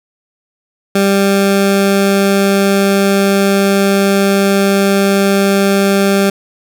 20% pulse tone, 197.3 Hz, G3, 11 cents sharp, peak -4 dBFS, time 0.95-6.3 s, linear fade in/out 5 ms, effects none

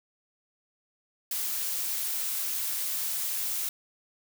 blue noise, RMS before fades -31 dBFS, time 1.31-3.69 s, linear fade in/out 2 ms, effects none

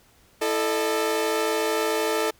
sawtooth tone cluster, 330.1 / 439.3 / 607 Hz, E4 / A4 / D#5, +2 / -3 / -43 cents, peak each -26 / -20 / -25 dBFS, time 0.41-2.31 s, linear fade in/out 10 ms, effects pink hiss -58 dBFS RMS until 2.39 s

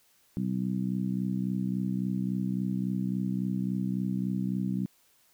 harmonic tone, 63.6 Hz, C2, 48 cents flat, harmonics 2 / 3 / 4 / 5, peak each -35 / -29 / -35 / -41 dBFS, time 0.37-4.86 s, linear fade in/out 0 ms, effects white hiss -65 dBFS RMS until 5.33 s

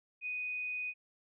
sine tone, 2489 Hz, D#7, in tune, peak -35 dBFS, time 0.21-0.94 s, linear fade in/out 50 ms, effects none

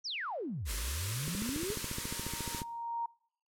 sine exponential two-way sweep, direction down then up, 6100 to 46.46 to 453.8 Hz, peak -35 dBFS, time 0.04-1.75 s, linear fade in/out 20 ms, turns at 0.73 s
white band-stop noise, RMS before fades -38 dBFS, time 0.65-2.64 s, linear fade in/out 50 ms, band 600 to 900 Hz, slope 96 dB/octave
click train, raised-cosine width 3 ms, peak -26 dBFS, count 20, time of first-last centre 1.28-2.618 s, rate 14.2 Hz
sine tone with exponential growth, 932.3 Hz, A#5, in tune, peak -31 dBFS, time 1.35-3.06 s, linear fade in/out 5 ms, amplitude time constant 370 ms
effects noise-tail reverb RT60 0.7 s tail -25 dB re dry + low-pass 12000 Hz 12 dB/octave

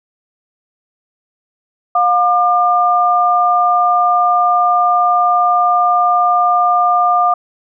sine tone pair together, 712.5 / 1200 Hz, F5 / D6, +34 / +37 cents, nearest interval major sixth, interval 903 cents, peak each -12 dBFS, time 1.95-7.34 s, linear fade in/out 5 ms, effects none

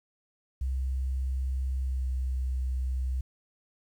sine tone with pitch glide, 65.41 to 64.21 Hz, C2 to C2, 0 to -32 cents, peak -27 dBFS, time 0.61-3.21 s, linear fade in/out 5 ms, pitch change -32 cents, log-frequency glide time 1.81-2.08 s, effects 10-bit

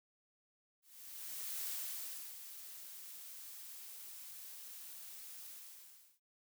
blue noise with ADSR envelope, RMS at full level -41 dBFS, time 0.82-6.2 s, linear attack 850 ms, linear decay 680 ms, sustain -10 dB, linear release 720 ms, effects none

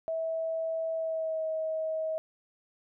sine tone with pitch glide, 650 to 635.9 Hz, E5 to D#5, -24 to +38 cents, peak -29 dBFS, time 0.08-2.18 s, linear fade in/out 0 ms, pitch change -38 cents, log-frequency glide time 0.94-1.46 s, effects none

